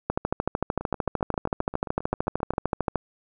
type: two click trains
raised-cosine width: 1 ms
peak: -9 / -20 dBFS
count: 39 / 14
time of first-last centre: 0.1-2.957 / 0.81-2.536 s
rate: 13.3 / 7.53 Hz
effects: none